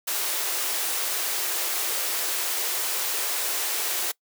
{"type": "high-pass noise", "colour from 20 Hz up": "white", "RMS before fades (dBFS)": -27, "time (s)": [0.07, 4.12], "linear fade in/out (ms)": 10, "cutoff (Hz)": 320, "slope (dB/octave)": 96, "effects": ["noise-tail reverb RT60 0.1 s tail -23 dB re dry"]}